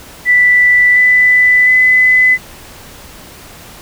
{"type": "tone with pitch steps", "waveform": "sine", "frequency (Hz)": [1975.5, 1993.8, 2012], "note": ["B6", "B6", "B6"], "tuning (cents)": [0, 16, 32], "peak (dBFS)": -5, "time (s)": [0.25, 2.38], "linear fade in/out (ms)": 50, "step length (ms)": 710, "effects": ["pink hiss -35 dBFS RMS until 3.81 s"]}